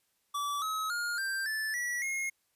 square tone with pitch steps, 1154 / 1280.4 / 1420.7 / 1576.4 / 1749.1 / 1940.8 / 2153 Hz, D6 / D#6 / F6 / G6 / A6 / B6 / C7, -31 / +49 / +29 / +9 / -11 / -31 / +49 cents, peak -32 dBFS, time 0.34-2.3 s, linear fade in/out 10 ms, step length 280 ms, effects white hiss -75 dBFS RMS until 2.55 s + resampled to 32000 Hz

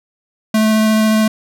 square tone with vibrato, 217.5 Hz, A3, 20 cents flat, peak -11 dBFS, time 0.54-1.28 s, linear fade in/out 5 ms, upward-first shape sine, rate 14 Hz, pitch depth 8 cents each way, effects none

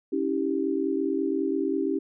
sine chord, C# diminished, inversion none, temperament equal with one note detuned, 277.2 / 322.8 / 392 Hz, C#4 / E4 / G4, 0 / -36 / 0 cents, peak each -28 dBFS, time 0.12-1.99 s, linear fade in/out 10 ms, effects none

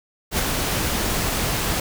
pink noise with ADSR envelope, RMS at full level -19 dBFS, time 0.31-1.8 s, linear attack 78 ms, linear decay 15 ms, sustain -4 dB, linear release 3 ms, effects none

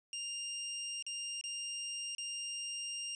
20% pulse tone with dropouts, 2800 Hz, F7, 4 cents sharp, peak -34 dBFS, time 0.13-3.15 s, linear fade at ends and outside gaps 1 ms, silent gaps 1.025-1.065 / 1.412-1.439 / 2.15-2.182 s, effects resampled to 22050 Hz

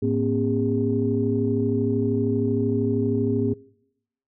sine tone cluster, 108.2 / 236.3 / 269.2 / 406.2 Hz, A2 / A#3 / C4 / G#4, -29 / +24 / +49 / -38 cents, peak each -25 dBFS, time 0.02-3.54 s, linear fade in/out 10 ms, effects noise-tail reverb RT60 0.8 s tail -23 dB re dry + tanh soft clip ceiling -9 dBFS

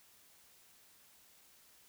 silence, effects white hiss -64 dBFS RMS until 1.88 s

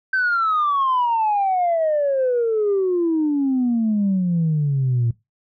sine exponential sweep, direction down, 1559 to 114.5 Hz, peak -15 dBFS, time 0.13-5.11 s, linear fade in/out 5 ms, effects noise-tail reverb RT60 0.2 s tail -20 dB re dry + tanh soft clip ceiling -13 dBFS

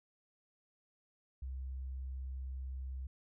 sine tone, 65.41 Hz, C2, in tune, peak -39 dBFS, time 1.42-3.07 s, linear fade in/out 5 ms, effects none

